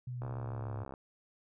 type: linear sweep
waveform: sine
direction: down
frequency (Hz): 125.8 to 103.83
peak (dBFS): -37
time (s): 0.07-0.84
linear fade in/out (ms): 5
type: click train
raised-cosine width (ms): 1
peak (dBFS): -30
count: 49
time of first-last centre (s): 0.22-0.939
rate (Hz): 66.8
effects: none